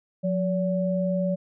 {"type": "tone pair together", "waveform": "sine", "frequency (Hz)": [180.1, 571.8], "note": ["F#3", "D5"], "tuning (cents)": [-46, -46], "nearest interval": "octave + minor sixth", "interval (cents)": 2000, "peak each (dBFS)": [-24, -26], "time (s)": [0.23, 1.36], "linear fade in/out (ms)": 20, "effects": []}